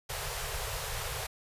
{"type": "band-stop noise", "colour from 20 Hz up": "pink", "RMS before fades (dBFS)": -36, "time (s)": [0.09, 1.27], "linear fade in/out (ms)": 10, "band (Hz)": [150, 400], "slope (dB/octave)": 96, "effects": ["resampled to 32000 Hz"]}